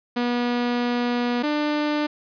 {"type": "tone pair in turn", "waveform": "sawtooth", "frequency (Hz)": [242.3, 298.1], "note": ["B3", "D4"], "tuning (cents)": [-33, 26], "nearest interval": "major third", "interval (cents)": 359, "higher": "second", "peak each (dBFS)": -17, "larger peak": "neither", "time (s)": [[0.16, 1.43], [1.43, 2.07]], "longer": "first", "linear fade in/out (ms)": 10, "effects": ["resampled to 11025 Hz", "9-bit"]}